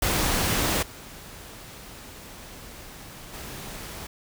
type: noise with level steps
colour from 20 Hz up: pink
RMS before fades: -24 / -43 / -38 dBFS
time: 0.02-4.07 s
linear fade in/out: 5 ms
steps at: 0.82 / 3.33 s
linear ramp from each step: 10 ms
effects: none